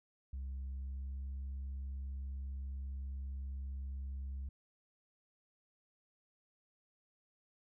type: tone with pitch glide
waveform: sine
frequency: 66.6 to 67.49 Hz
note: C2 to C#2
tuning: +31 to -46 cents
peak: -37 dBFS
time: 0.33-4.49 s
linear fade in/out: 5 ms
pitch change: +23 cents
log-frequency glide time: 0.69-1.24 s
effects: tanh soft clip ceiling -38 dBFS